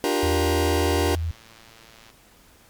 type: chord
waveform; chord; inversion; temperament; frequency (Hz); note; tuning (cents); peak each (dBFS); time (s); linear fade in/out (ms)
sawtooth; G minor seventh; second; just; 294 / 352.8 / 392 / 470.4; D4 / F4 / G4 / Bb4; +2 / +18 / 0 / +16; -22; 0.04-1.15; 0
type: tone with vibrato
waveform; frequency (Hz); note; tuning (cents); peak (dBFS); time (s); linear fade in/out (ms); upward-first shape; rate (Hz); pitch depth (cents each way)
sine; 82.41; E2; 0; -23; 0.23-1.31; 0; sine; 11; 21
type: click train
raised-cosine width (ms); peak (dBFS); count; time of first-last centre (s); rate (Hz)
0.2; -31; 165; 0.65-2.101; 113
effects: pink hiss -54 dBFS RMS until 2.69 s + MP3 96 kbps